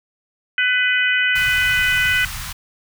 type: harmonic tone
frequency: 499.5 Hz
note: B4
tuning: 20 cents sharp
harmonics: 3 / 4 / 5 / 6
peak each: -18 / -20 / -22 / -24 dBFS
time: 0.58-2.25 s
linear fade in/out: 2 ms
type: band-stop noise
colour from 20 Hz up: pink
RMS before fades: -29 dBFS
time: 1.35-2.53 s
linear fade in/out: 10 ms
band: 150 to 1000 Hz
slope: 24 dB/octave
effects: none